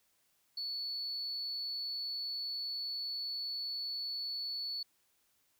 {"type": "tone", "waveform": "sine", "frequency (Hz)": 4435, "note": "C#8", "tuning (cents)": 0, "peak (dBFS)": -35, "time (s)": [0.57, 4.83], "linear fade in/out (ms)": 5, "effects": ["tanh soft clip ceiling -32 dBFS", "white hiss -74 dBFS RMS until 5.59 s"]}